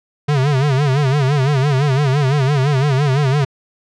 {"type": "tone with vibrato", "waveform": "square", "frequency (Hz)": 139, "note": "C#3", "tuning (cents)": 5, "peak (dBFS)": -13, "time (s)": [0.28, 3.45], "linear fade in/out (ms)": 10, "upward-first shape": "sine", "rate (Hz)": 5.9, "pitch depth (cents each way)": 130, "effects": ["low-pass 5000 Hz 12 dB/octave"]}